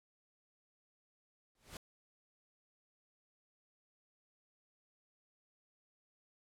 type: noise with exponential growth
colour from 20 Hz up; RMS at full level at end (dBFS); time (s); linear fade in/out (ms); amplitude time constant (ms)
pink; -44; 1.55-1.77; 2; 47
effects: low-pass 12000 Hz 12 dB/octave